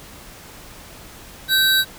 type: tone pair together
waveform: square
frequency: 1545 / 3874 Hz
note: G6 / B7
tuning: -26 / -34 cents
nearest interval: octave + major third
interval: 1592 cents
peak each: -18 / -17 dBFS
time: 1.48-1.85 s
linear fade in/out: 50 ms
effects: pink hiss -41 dBFS RMS until 1.98 s